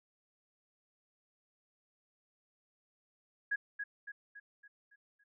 sine tone with echo, 1661.2 Hz, G#6, in tune, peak -30 dBFS, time 3.51-3.56 s, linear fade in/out 10 ms, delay 280 ms, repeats 6, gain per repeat -6 dB, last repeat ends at 5.24 s, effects none

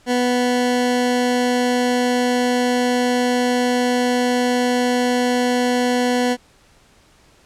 20% pulse tone, 246.9 Hz, B3, in tune, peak -11 dBFS, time 0.06-6.37 s, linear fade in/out 50 ms, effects pink hiss -53 dBFS RMS until 7.45 s + low-pass 9000 Hz 12 dB/octave

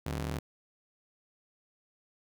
sawtooth ring-modulated tone, 112.1 Hz, A2, 33 cents sharp, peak -26 dBFS, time 0.06-0.39 s, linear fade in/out 5 ms, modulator 34.7 Hz, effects none

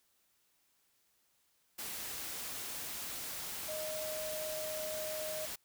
sine tone in noise, 621 Hz, D#5, 3 cents flat, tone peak -39 dBFS, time 3.68-5.46 s, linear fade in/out 10 ms, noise white, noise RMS -42 dBFS, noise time 1.78-5.56 s, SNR 0 dB, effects white hiss -74 dBFS RMS until 5.64 s

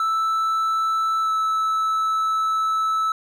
triangle tone with pitch glide, 1318.5 to 1307.9 Hz, E6 to E6, 0 to -14 cents, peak -17 dBFS, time 0-3.12 s, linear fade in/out 2 ms, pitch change -14 cents, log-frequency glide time 1.21-1.3 s, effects none

